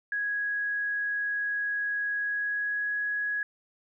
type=tone with pitch glide; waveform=sine; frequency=1661.2 to 1671.8 Hz; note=G#6 to G#6; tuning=0 to +11 cents; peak=-27 dBFS; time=0.12-3.43 s; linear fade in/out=2 ms; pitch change=+11 cents; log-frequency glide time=2.18-2.94 s; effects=none